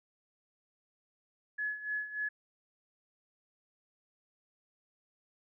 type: tone with tremolo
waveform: sine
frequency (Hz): 1700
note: G#6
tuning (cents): +40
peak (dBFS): -31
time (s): 1.58-2.29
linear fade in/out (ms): 10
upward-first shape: sine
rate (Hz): 3.4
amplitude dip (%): 75
effects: none